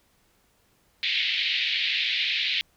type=band-pass noise; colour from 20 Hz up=white; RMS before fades=-26 dBFS; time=1.03-2.61 s; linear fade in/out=0 ms; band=2000 to 4000 Hz; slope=48 dB/octave; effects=pink hiss -65 dBFS RMS until 2.76 s